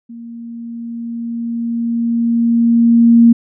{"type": "tone with level ramp", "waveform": "sine", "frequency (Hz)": 233.1, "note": "A#3", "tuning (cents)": 0, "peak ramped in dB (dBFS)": [-29, -3], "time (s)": [0.09, 3.33], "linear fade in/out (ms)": 10, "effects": []}